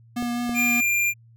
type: tone with vibrato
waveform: square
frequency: 240.4 Hz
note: B3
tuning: 46 cents flat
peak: -25 dBFS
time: 0.16-0.81 s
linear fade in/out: 10 ms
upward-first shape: triangle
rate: 4.8 Hz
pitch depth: 14 cents each way
type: clicks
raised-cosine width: 2 ms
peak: -21 dBFS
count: 2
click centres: 0.225 / 0.494 s
type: tone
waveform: square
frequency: 2393 Hz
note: D7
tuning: 32 cents sharp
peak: -20 dBFS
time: 0.54-1.14 s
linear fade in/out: 50 ms
effects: added 115 Hz sine -49 dBFS peak until 1.36 s